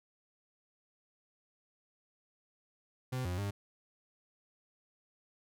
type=tone with pitch steps; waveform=40% pulse; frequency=128.1 / 89.5 / 100.6 Hz; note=C3 / F2 / G2; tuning=-36 / +43 / +45 cents; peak=-33 dBFS; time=3.12-3.51 s; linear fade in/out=10 ms; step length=130 ms; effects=none